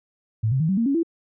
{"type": "tone with pitch steps", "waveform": "sine", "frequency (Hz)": [110, 132.33, 159.2, 191.52, 230.4, 277.2, 333.5], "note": ["A2", "C3", "D#3", "G3", "A#3", "C#4", "E4"], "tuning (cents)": [0, 20, 40, -40, -20, 0, 20], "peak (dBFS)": -18, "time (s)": [0.43, 1.032], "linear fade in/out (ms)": 10, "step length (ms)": 86, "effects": []}